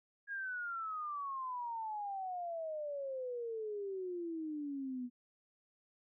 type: exponential sweep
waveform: sine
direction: down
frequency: 1651 to 242.1 Hz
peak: -38 dBFS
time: 0.27-5.1 s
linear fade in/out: 50 ms
effects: none